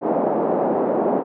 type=band-pass noise; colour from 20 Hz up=white; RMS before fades=-20 dBFS; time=0.01-1.24 s; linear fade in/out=50 ms; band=210 to 730 Hz; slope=24 dB/octave; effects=none